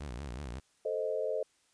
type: tone with vibrato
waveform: sawtooth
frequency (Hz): 65.41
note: C2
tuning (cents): 0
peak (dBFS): -35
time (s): 0-0.6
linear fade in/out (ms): 10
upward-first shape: triangle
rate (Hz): 5.4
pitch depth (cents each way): 290
type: chord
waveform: sine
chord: A diminished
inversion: none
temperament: equal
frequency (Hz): 440 / 523.3 / 622.3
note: A4 / C5 / Eb5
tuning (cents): 0 / 0 / 0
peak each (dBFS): -35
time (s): 0.85-1.43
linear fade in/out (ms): 5
effects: white hiss -70 dBFS RMS until 1.73 s + resampled to 22050 Hz